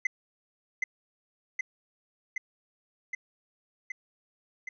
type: tone with echo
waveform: triangle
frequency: 2043 Hz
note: C7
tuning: 42 cents flat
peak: -21 dBFS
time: 0.05-0.07 s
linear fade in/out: 5 ms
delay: 770 ms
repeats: 6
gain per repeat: -2 dB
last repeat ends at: 4.69 s
effects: resampled to 16000 Hz